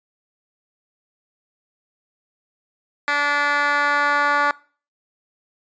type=tone with band-pass filter sweep; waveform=10% pulse; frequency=289.3 Hz; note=D4; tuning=26 cents flat; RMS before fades=-19 dBFS; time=3.08-4.51 s; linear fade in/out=0 ms; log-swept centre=2000 to 1300 Hz; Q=1.5; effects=noise-tail reverb RT60 0.4 s tail -22 dB re dry + resampled to 16000 Hz